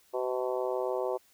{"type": "harmonic tone with a mistuned harmonic", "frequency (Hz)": 126.8, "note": "B2", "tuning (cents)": 46, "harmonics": [3, 4, 5, 6, 7, 8, 9], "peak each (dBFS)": [-33, -33, -35, -43, -39, -44, -46], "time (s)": [0.13, 1.18], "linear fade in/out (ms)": 20, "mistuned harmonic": 9, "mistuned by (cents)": -32, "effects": ["white hiss -64 dBFS RMS until 1.33 s"]}